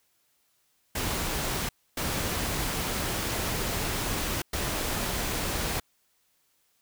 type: noise bursts at uneven times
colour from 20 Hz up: pink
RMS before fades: -30 dBFS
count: 3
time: 0.95-1.69 / 1.97-4.42 / 4.53-5.8 s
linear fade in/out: 5 ms
effects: white hiss -70 dBFS RMS until 6.81 s